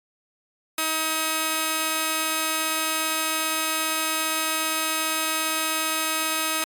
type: tone pair together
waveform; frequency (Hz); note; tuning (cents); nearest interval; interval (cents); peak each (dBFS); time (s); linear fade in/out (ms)
5% pulse; 317.5 / 1270; D#4 / D#6; +35 / +35; 2 octaves; 2400; -15; 0.78-6.64; 2
effects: AAC 64 kbps